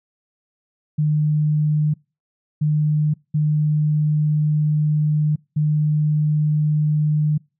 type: tone bursts at uneven times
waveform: sine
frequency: 151.4 Hz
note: D#3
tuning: 47 cents flat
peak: -15 dBFS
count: 4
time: 0.98-1.94 / 2.61-3.14 / 3.34-5.36 / 5.56-7.38 s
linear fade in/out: 10 ms
effects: noise-tail reverb RT60 0.3 s tail -26 dB re dry